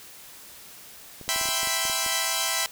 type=clicks; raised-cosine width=2 ms; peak=-28 dBFS; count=11; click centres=1.213 / 1.28 / 1.361 / 1.413 / 1.456 / 1.488 / 1.632 / 1.673 / 1.853 / 1.898 / 2.063 s
type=chord; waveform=5% pulse; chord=C major seventh; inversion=first; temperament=equal; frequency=659.3 / 784 / 987.8 / 1046.5 Hz; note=E5 / G5 / B5 / C6; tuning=0 / 0 / 0 / 0 cents; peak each=-18 dBFS; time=1.29-2.66 s; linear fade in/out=0 ms
effects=white hiss -46 dBFS RMS until 2.71 s